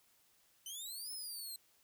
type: exponential two-way sweep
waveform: 15% pulse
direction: up then down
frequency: 3002 to 5274 to 4098 Hz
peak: -37 dBFS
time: 0.66-1.56 s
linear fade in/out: 2 ms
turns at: 1.12 s
effects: white hiss -71 dBFS RMS until 1.83 s